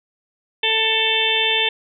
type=harmonic tone; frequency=443.2 Hz; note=A4; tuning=13 cents sharp; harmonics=1 / 2 / 4 / 5 / 6 / 7 / 8; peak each=-26 / -27 / -26 / -26 / -22 / -22 / -21 dBFS; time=0.63-1.69 s; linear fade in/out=5 ms; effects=none